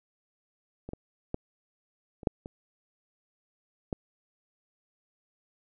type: clicks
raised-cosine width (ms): 2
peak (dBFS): -26 / -23 / -17 / -30 / -10 / -26 / -17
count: 7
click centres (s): 0.89 / 0.934 / 1.344 / 2.232 / 2.272 / 2.459 / 3.928
effects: none